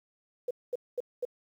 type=tone bursts; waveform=sine; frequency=493.9 Hz; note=B4; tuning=in tune; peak=-28 dBFS; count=4; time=0.48-1.252 s; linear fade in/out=5 ms; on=28 ms; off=220 ms; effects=10-bit